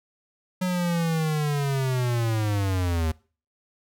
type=linear sweep; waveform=square; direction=down; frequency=184.7 to 77.78 Hz; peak=-23 dBFS; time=0.61-3.12 s; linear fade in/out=10 ms; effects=noise-tail reverb RT60 0.4 s tail -23 dB re dry